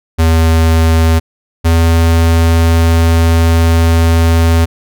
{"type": "tone pair in turn", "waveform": "square", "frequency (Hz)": [81.4, 82.78], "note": ["E2", "E2"], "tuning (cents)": [-21, 8], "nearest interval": "unison", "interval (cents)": 29, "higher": "second", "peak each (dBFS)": -7, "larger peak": "neither", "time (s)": [[0.18, 1.2], [1.64, 4.66]], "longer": "second", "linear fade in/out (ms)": 20, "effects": []}